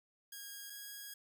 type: tone pair in turn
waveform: 5% pulse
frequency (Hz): 1635 / 1647.3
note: G#6 / G#6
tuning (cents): -28 / -15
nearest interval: unison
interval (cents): 13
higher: second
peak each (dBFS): -35 / -35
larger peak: neither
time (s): 0.32-0.7 / 0.7-1.14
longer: second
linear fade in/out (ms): 5
effects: none